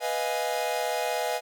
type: chord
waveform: 45% pulse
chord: F half-diminished seventh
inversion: second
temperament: equal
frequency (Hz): 493.9 / 622.3 / 698.5 / 830.6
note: Cb5 / Eb5 / F5 / Ab5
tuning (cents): 0 / 0 / 0 / 0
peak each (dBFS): -32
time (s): 0-1.41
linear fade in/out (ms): 50
effects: none